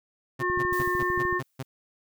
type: harmonic tone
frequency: 360.1 Hz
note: F#4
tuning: 47 cents flat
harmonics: 1 / 3 / 5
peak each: -28 / -28 / -28 dBFS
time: 0.39-1.42 s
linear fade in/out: 50 ms
type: tone bursts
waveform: sawtooth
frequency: 132.2 Hz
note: C3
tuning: 18 cents sharp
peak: -27 dBFS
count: 7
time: 0.39-1.63 s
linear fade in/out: 10 ms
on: 40 ms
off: 160 ms
type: click train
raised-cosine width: 5 ms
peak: -24 dBFS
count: 12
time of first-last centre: 0.5-1.327 s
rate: 13.3 Hz
type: noise with exponential decay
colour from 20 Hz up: blue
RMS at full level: -39 dBFS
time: 0.73-1.65 s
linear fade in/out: 0 ms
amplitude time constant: 200 ms
effects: none